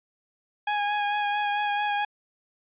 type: tone with vibrato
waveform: sawtooth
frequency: 826 Hz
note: G#5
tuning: 10 cents flat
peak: -20 dBFS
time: 0.67-2.05 s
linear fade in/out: 5 ms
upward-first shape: sine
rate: 4.5 Hz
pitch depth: 18 cents each way
effects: resampled to 8000 Hz